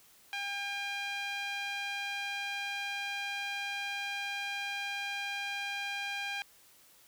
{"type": "tone with band-pass filter", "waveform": "sawtooth", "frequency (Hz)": 803, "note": "G5", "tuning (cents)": 41, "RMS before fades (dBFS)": -37, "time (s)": [0.33, 6.42], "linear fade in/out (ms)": 0, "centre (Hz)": 2500, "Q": 1.6, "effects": ["white hiss -61 dBFS RMS until 7.07 s"]}